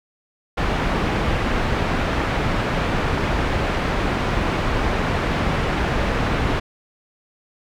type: low-pass noise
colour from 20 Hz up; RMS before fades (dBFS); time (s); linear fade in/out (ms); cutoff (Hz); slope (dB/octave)
pink; -21; 0.57-6.6; 10; 2300; 12
effects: none